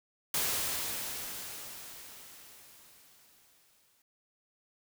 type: noise with exponential decay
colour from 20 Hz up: white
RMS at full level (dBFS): -30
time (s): 0.34-4.02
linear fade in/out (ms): 2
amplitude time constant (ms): 800
effects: none